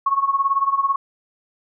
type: tone with tremolo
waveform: sine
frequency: 1100 Hz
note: C#6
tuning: 14 cents flat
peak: -13 dBFS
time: 0.06-0.96 s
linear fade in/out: 5 ms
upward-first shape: sine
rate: 18 Hz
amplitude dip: 80%
effects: none